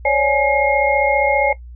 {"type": "tone cluster", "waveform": "sine", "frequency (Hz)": [543, 578, 837, 2142], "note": ["C#5", "D5", "G#5", "C7"], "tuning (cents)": [-36, -28, 13, 40], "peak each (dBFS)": -18, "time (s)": [0.05, 1.53], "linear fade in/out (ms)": 5, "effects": ["noise-tail reverb RT60 0.1 s tail -17 dB re dry", "added 60 Hz sine -33 dBFS peak until 1.75 s"]}